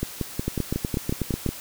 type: two click trains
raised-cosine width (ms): 3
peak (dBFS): -12 / -11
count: 9 / 9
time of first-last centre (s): 0.03-1.49 / 0.48-1.463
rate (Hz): 5.48 / 8.14
effects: white hiss -39 dBFS RMS until 1.6 s